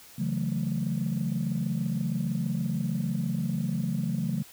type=chord; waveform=sine; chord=F# minor seventh; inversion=second; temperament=equal; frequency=138.59 / 164.81 / 185 / 220 Hz; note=C#3 / E3 / F#3 / A3; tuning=0 / 0 / 0 / 0 cents; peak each=-31 dBFS; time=0.18-4.43 s; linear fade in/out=10 ms; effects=tanh soft clip ceiling -19 dBFS + white hiss -51 dBFS RMS until 4.52 s